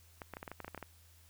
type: clicks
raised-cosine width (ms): 0.5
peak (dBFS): -28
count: 12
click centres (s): 0.218 / 0.337 / 0.369 / 0.429 / 0.478 / 0.516 / 0.603 / 0.646 / 0.68 / 0.747 / 0.777 / 0.827
effects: added 83 Hz sine -61 dBFS peak until 1.29 s + white hiss -65 dBFS RMS until 1.29 s

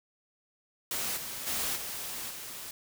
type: noise with level steps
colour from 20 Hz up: white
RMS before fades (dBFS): -33 / -39 / -32 / -38 / -42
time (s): 0.91-2.71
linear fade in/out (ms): 2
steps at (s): 1.16 / 1.46 / 1.75 / 2.29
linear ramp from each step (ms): 20
effects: none

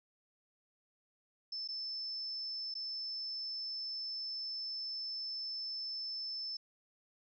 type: tone with dropouts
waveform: sine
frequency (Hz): 5274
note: E8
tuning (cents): 0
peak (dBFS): -38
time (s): 1.52-6.57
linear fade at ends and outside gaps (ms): 5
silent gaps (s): 1.677-1.686 / 2.741-2.751
effects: none

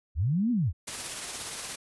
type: linear two-way sweep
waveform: sine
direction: up then down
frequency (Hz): 61.74 to 252.6 to 61.74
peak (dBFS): -23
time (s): 0.15-0.73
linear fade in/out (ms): 50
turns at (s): 0.51
type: noise with tremolo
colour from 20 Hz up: white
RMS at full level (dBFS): -34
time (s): 0.87-1.76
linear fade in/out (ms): 10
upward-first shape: triangle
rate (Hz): 17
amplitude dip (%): 35
effects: resampled to 24000 Hz

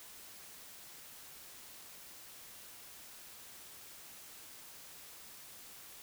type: silence
effects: white hiss -53 dBFS RMS until 6.02 s

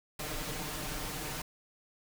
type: noise with comb filter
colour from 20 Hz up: pink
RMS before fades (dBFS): -38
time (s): 0.19-1.42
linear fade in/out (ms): 5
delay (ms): 6.6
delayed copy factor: +0.75
effects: none

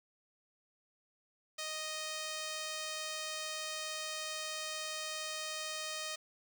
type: tone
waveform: 5% pulse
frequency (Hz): 622.3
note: D#5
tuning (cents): 0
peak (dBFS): -27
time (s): 1.58-6.16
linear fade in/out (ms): 10
effects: none

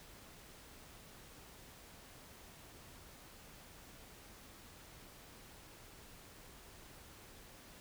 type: silence
effects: pink hiss -57 dBFS RMS until 7.8 s

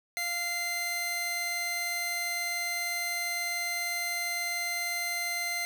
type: tone pair together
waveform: sawtooth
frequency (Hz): 699 / 2077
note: F5 / C7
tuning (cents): +1 / -13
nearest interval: octave + perfect fifth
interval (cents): 1886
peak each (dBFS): -35 / -27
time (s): 0.17-5.65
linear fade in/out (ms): 0
effects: none

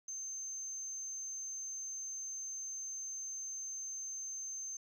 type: tone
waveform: sine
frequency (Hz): 6280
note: G8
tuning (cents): +2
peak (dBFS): -39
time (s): 0.08-4.77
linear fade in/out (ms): 5
effects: tanh soft clip ceiling -36 dBFS + 12-bit

